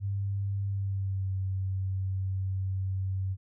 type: tone with pitch glide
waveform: sine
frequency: 99.1 to 95.23 Hz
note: G2 to G2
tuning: +19 to -50 cents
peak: -28 dBFS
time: 0-3.37 s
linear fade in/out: 50 ms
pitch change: -69 cents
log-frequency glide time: 0.67-1.33 s
effects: none